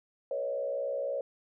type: tone with frequency modulation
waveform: sine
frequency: 554.4 Hz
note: C#5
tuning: in tune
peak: -30 dBFS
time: 0.31-1.21 s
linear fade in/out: 2 ms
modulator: 63.1 Hz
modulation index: 0.96
effects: none